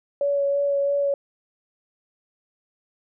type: tone with vibrato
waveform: sine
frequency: 564 Hz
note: C#5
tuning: 30 cents sharp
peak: -19 dBFS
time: 0.21-1.14 s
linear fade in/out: 2 ms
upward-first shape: sine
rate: 3 Hz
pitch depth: 13 cents each way
effects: none